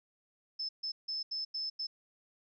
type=tone bursts at uneven times; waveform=sine; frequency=5250 Hz; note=E8; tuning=8 cents flat; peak=-34 dBFS; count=6; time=0.59-0.69 / 0.83-0.92 / 1.08-1.23 / 1.31-1.45 / 1.54-1.7 / 1.79-1.87 s; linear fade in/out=10 ms; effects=none